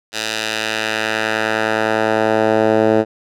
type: tone with band-pass filter sweep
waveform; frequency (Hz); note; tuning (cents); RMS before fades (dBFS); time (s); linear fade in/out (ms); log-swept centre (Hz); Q
10% pulse; 109.7; A2; -5; -17; 0.12-3.05; 50; 4300 to 470; 0.93
effects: none